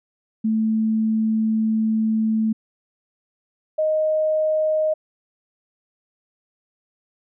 sine tone pair in turn, 220 / 622.3 Hz, A3 / D#5, 0 / 0 cents, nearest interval octave + tritone, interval 1800 cents, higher second, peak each -17 / -17 dBFS, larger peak neither, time 0.44-2.53 / 3.78-4.94 s, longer first, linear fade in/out 10 ms, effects none

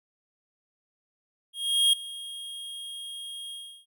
square tone with ADSR envelope, 3255 Hz, G#7, 36 cents flat, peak -18 dBFS, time 1.53-3.86 s, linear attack 400 ms, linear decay 6 ms, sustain -19 dB, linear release 340 ms, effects none

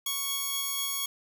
10% pulse tone pair together, 1108.7 / 3322 Hz, C#6 / G#7, 0 / 0 cents, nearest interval octave + perfect fifth, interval 1900 cents, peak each -28 / -22 dBFS, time 0.06-1.06 s, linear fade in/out 5 ms, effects 10-bit

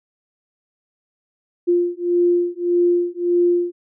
sine beating tone pair, 349.2 / 350.9 Hz, F4 / F4, 0 / +8 cents, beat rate 1.7 Hz, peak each -18 dBFS, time 1.67-3.72 s, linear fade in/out 20 ms, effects none

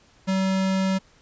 square tone, 190.6 Hz, G3, 48 cents flat, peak -21 dBFS, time 0.27-0.99 s, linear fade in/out 20 ms, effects pink hiss -57 dBFS RMS until 1.21 s + resampled to 16000 Hz

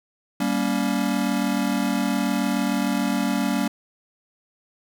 square chord, G diminished, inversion none, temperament just, 196 / 235.2 / 282.2 Hz, G3 / Bb3 / Db4, 0 / +16 / +31 cents, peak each -26 dBFS, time 0.4-3.68 s, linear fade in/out 5 ms, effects none

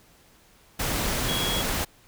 sine tone in noise, 3322 Hz, G#7, in tune, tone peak -28 dBFS, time 1.28-1.62 s, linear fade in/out 10 ms, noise pink, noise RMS -27 dBFS, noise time 0.79-1.85 s, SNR -4 dB, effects pink hiss -57 dBFS RMS until 2.07 s

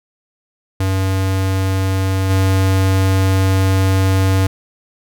square tone with level steps, 95.4 Hz, G2, 47 cents flat, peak -15 / -12 dBFS, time 0.8-4.47 s, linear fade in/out 5 ms, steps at 2.29 s, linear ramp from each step 20 ms, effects none

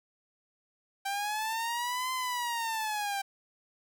sawtooth linear two-way sweep, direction up then down, 782 to 1034 to 782 Hz, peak -27 dBFS, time 1.05-3.22 s, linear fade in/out 10 ms, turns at 2.12 s, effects none

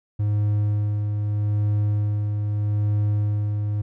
triangle tone with tremolo, 104.2 Hz, G#2, 6 cents sharp, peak -16 dBFS, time 0.19-3.82 s, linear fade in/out 10 ms, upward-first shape sine, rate 0.8 Hz, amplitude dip 35%, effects none

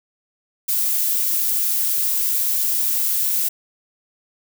violet noise, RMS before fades -20 dBFS, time 0.68-3.49 s, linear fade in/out 10 ms, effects none

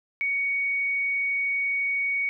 sine tone, 2237 Hz, C#7, 15 cents sharp, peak -23 dBFS, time 0.21-2.29 s, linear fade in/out 0 ms, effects none

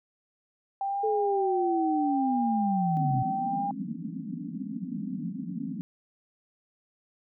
sine tone with vibrato, 784 Hz, G5, in tune, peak -27 dBFS, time 0.81-3.71 s, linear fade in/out 2 ms, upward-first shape sine, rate 0.76 Hz, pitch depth 45 cents each way
sine linear sweep, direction down, 440 to 122 Hz, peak -25 dBFS, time 1.03-3.23 s, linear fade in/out 10 ms
white band-pass noise, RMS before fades -35 dBFS, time 2.97-5.81 s, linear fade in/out 0 ms, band 160 to 280 Hz, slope 96 dB/octave
effects none

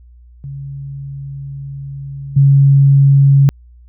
sine tone with level steps, 138.59 Hz, C#3, in tune, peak -24 / -5 dBFS, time 0.44-3.49 s, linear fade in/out 0 ms, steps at 2.36 s, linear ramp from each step 10 ms, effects added 60 Hz sine -39 dBFS peak until 3.88 s

